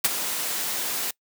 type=noise with ADSR envelope; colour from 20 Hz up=white; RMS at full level=-17 dBFS; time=0.04-1.11 s; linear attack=11 ms; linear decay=21 ms; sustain=-11 dB; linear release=5 ms; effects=noise-tail reverb RT60 0.1 s tail -23 dB re dry + high-pass 200 Hz 12 dB/octave

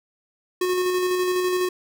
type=tone with tremolo; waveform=square; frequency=364.1 Hz; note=F#4; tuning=28 cents flat; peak=-20 dBFS; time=0.61-1.69 s; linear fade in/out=5 ms; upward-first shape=square; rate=12 Hz; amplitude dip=25%; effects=none

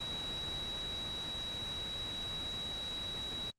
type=tone in noise; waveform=sine; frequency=3879 Hz; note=B7; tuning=32 cents flat; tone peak=-38 dBFS; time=0-3.51 s; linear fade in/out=10 ms; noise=pink; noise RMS=-44 dBFS; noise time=0-3.51 s; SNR=+3 dB; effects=low-pass 7000 Hz 12 dB/octave + Opus 32 kbps

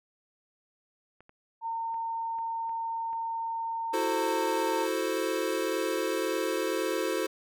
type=clicks; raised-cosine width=0.5 ms; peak=-38 dBFS; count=6; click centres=1.206 / 1.294 / 1.943 / 2.387 / 2.694 / 3.131 s
type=tone; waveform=sine; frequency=912 Hz; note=A#5; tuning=38 cents flat; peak=-30 dBFS; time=1.61-4.88 s; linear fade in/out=50 ms
type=chord; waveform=square; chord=F# half-diminished seventh; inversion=third; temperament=equal with one note detuned; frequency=329.6 / 371.5 / 440 / 523.3 Hz; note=E4 / F#4 / A4 / C5; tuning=0 / +7 / 0 / 0 cents; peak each=-34 dBFS; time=3.93-7.27 s; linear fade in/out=10 ms
effects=none

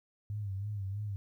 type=tone with vibrato; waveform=sine; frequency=100.7 Hz; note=G2; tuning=47 cents sharp; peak=-34 dBFS; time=0.3-1.16 s; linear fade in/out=0 ms; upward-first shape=sine; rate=3.1 Hz; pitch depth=85 cents each way; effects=12-bit

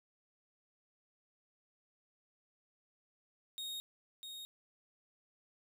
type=tone with echo; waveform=40% pulse; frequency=3729 Hz; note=A#7; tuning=in tune; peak=-39 dBFS; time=3.58-3.8 s; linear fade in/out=0 ms; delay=650 ms; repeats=1; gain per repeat=-5 dB; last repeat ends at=4.45 s; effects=none

